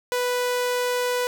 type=tone; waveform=sawtooth; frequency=493.9 Hz; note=B4; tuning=in tune; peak=-18 dBFS; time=0.12-1.27 s; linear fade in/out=0 ms; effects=none